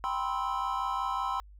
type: chord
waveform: triangle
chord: C major seventh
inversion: second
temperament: just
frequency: 784.9 / 981.1 / 1046.5 / 1308.1 Hz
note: G5 / B5 / C6 / E6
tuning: +2 / -12 / 0 / -14 cents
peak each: -34 / -33 / -31 / -34 dBFS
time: 0.04-1.4 s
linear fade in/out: 0 ms
effects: added 50 Hz sine -49 dBFS peak until 1.59 s